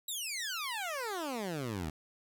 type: exponential sweep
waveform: 15% pulse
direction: down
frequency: 3923 to 73.1 Hz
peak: -29 dBFS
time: 0.08-1.9 s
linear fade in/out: 5 ms
effects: 11-bit